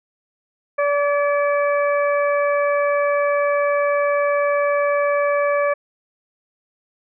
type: harmonic tone with a mistuned harmonic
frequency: 576 Hz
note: D5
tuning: 34 cents flat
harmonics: 1 / 2 / 3 / 4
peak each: -17 / -23 / -27 / -29 dBFS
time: 0.78-5.74 s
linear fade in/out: 10 ms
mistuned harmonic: 3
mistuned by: -15 cents
effects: none